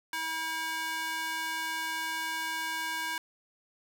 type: tone with high-pass filter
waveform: square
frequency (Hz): 321.8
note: E4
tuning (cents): -42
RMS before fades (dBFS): -34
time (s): 0.13-3.18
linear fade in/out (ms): 2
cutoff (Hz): 1300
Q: 1.6
effects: none